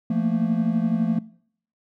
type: tone cluster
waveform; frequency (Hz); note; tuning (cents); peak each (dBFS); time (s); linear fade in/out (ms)
triangle; 172.2 / 222.1 / 234; F3 / A3 / A#3; -24 / +16 / +7; -24 / -21 / -24; 0.1-1.19; 5
effects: noise-tail reverb RT60 0.6 s tail -20 dB re dry